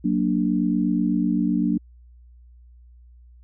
sine chord, Gb augmented, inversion none, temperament equal, 185 / 233.1 / 293.7 Hz, Gb3 / Bb3 / D4, 0 / 0 / 0 cents, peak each -23 dBFS, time 0.04-1.78 s, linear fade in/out 10 ms, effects added 60 Hz sine -46 dBFS peak until 3.43 s

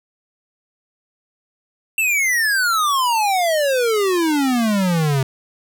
square exponential sweep, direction down, 2715 to 130 Hz, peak -16 dBFS, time 1.98-5.23 s, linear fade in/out 2 ms, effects none

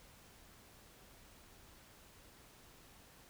silence, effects pink hiss -61 dBFS RMS until 3.29 s

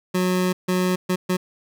25% pulse tone bursts at uneven times, 182.8 Hz, F#3, 21 cents flat, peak -15 dBFS, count 4, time 0.14-0.53 / 0.68-0.96 / 1.09-1.16 / 1.29-1.37 s, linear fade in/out 10 ms, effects none

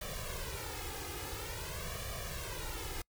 pink noise with flanger, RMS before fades -41 dBFS, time 0.01-3.02 s, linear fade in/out 5 ms, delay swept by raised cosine 1.7 to 2.44 ms, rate 0.48 Hz, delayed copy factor +0.9, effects noise-tail reverb RT60 0.1 s tail -26 dB re dry

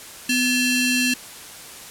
sawtooth ring-modulated tone, 1471 Hz, F#6, 11 cents flat, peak -11 dBFS, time 0.29-1.14 s, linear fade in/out 5 ms, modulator 1220 Hz, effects white hiss -39 dBFS RMS until 1.9 s + low-pass 12000 Hz 12 dB/octave

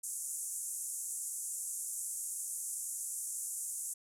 white band-pass noise, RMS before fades -40 dBFS, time 0.03-3.94 s, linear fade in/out 10 ms, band 6800 to 11000 Hz, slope 48 dB/octave, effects none

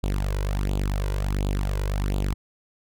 sawtooth tone with flanger, 49 Hz, G1, in tune, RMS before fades -25 dBFS, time 0.03-2.34 s, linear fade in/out 10 ms, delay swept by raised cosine 0.26 to 2.06 ms, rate 1.4 Hz, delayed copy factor +0.75, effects none

